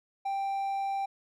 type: tone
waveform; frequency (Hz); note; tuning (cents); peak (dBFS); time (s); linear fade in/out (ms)
triangle; 786; G5; +4; -27; 0.25-1.06; 10
effects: none